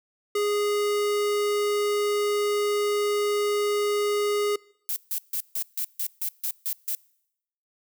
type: tone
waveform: square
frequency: 413.2 Hz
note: G#4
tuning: 9 cents flat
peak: -23 dBFS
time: 0.35-4.56 s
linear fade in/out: 5 ms
type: noise bursts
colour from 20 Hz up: violet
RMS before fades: -28 dBFS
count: 10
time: 4.89-6.95 s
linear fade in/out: 0 ms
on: 71 ms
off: 150 ms
effects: noise-tail reverb RT60 0.8 s tail -25 dB re dry